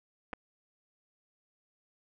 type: clicks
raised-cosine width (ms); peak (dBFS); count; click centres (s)
0.5; -23; 2; 0.331 / 0.335
effects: none